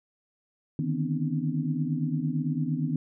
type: tone cluster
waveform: sine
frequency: 149.2 / 158 / 245.7 / 264.2 / 301.1 Hz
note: D3 / D#3 / B3 / C4 / D4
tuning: +28 / +27 / -9 / +17 / +43 cents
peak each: -32 / -29 / -32 / -33 / -38 dBFS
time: 0.79-2.96 s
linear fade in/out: 2 ms
effects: none